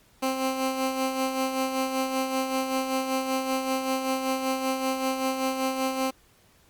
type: tone with tremolo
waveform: 15% pulse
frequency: 263.3 Hz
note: C4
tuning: 11 cents sharp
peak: -17 dBFS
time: 0.22-6.11 s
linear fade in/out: 10 ms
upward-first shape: sine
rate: 5.2 Hz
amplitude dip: 50%
effects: pink hiss -60 dBFS RMS until 6.69 s + Opus 48 kbps